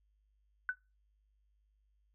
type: tone with exponential decay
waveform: sine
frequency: 1500 Hz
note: F#6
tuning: 23 cents sharp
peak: -27 dBFS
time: 0.69-0.77 s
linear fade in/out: 1 ms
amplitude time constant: 16 ms
effects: noise-tail reverb RT60 0.3 s tail -26 dB re dry + added 51 Hz sine -70 dBFS peak until 2.14 s